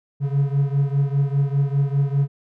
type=beating tone pair; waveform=triangle; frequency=138.59 / 143.59 Hz; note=C#3 / D3; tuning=0 / -39 cents; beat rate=5 Hz; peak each=-17 / -20 dBFS; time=0.2-2.28 s; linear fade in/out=50 ms; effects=none